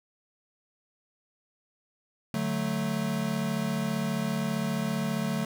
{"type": "chord", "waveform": "square", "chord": "D major", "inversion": "none", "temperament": "equal", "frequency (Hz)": [146.83, 185, 220], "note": ["D3", "F#3", "A3"], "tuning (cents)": [0, 0, 0], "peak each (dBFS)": [-34, -33, -31], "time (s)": [2.34, 5.45], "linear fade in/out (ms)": 2, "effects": []}